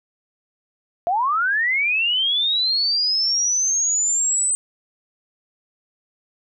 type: linear sweep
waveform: sine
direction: up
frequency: 660 to 8160 Hz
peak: -17 dBFS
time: 1.07-4.55 s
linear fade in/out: 0 ms
effects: none